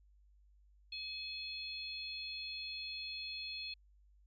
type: harmonic tone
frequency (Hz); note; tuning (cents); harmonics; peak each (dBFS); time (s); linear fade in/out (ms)
850; G#5; +40; 3 / 4 / 5; -46 / -48 / -44; 0.92-3.74; 5
effects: added 50 Hz sine -63 dBFS peak until 4.26 s